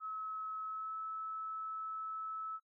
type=tone with pitch glide; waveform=sine; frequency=1289 to 1303.2 Hz; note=E6 to E6; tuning=-39 to -20 cents; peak=-39 dBFS; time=0-2.6 s; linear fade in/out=50 ms; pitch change=+19 cents; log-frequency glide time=0.65-0.96 s; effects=noise-tail reverb RT60 0.1 s tail -21 dB re dry